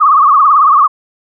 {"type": "tone with vibrato", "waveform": "sine", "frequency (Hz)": 1173, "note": "D6", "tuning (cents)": -2, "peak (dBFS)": -4, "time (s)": [0, 0.88], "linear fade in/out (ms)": 20, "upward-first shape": "triangle", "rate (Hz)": 18, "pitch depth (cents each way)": 160, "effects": []}